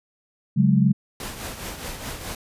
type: chord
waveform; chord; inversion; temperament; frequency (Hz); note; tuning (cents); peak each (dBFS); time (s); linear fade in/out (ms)
sine; C# suspended fourth; none; equal with one note detuned; 139.56 / 185 / 207.7; C#3 / F#3 / G#3; +12 / 0 / 0; -19; 0.56-0.93; 20
type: noise with tremolo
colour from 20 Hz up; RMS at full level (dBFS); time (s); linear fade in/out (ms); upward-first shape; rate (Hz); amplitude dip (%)
pink; -31; 1.2-2.35; 2; triangle; 4.8; 60
effects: resampled to 32000 Hz